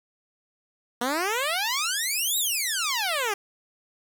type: exponential two-way sweep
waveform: 10% pulse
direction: up then down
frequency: 233.1 to 3900 to 389.8 Hz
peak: -16 dBFS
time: 1.01-3.34 s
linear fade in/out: 5 ms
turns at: 2.38 s
effects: 8-bit

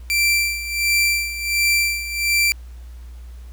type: tone with tremolo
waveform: sawtooth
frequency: 2349 Hz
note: D7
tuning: in tune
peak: -11 dBFS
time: 0.1-2.52 s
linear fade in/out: 0 ms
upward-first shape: sine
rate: 1.4 Hz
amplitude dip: 75%
effects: added 60 Hz sine -34 dBFS peak until 3.52 s + pink hiss -54 dBFS RMS until 3.52 s

